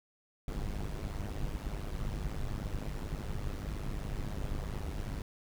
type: noise with amplitude modulation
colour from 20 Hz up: brown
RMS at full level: -33 dBFS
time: 0.48-5.22 s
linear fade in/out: 2 ms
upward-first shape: sine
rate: 102 Hz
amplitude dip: 80%
effects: none